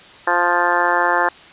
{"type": "harmonic tone", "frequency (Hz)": 175.2, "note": "F3", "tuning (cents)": 6, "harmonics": [2, 3, 4, 5, 6, 7, 8, 9, 10], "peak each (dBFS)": [-26, -24, -23, -20, -21, -26, -24, -23, -22], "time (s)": [0.27, 1.29], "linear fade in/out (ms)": 5, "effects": ["white hiss -42 dBFS RMS until 1.52 s", "resampled to 8000 Hz"]}